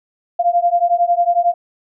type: beating tone pair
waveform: sine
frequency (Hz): 690 / 701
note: F5 / F5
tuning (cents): -21 / +6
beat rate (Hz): 11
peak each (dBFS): -15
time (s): 0.39-1.54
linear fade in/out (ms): 10
effects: none